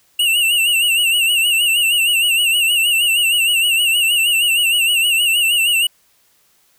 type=tone with vibrato; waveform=square; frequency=2794 Hz; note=F7; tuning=in tune; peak=-13 dBFS; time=0.19-5.87 s; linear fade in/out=5 ms; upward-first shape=sine; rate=6.4 Hz; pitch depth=88 cents each way; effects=white hiss -57 dBFS RMS until 6.78 s